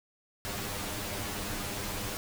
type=noise with comb filter; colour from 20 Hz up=pink; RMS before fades=-36 dBFS; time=0.45-2.17 s; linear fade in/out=0 ms; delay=9.9 ms; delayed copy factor=+0.8; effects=none